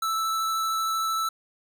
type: tone with vibrato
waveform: square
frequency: 1318 Hz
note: E6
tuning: 1 cent flat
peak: -25 dBFS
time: 0.02-1.29 s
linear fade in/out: 5 ms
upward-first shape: triangle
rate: 13 Hz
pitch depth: 10 cents each way
effects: none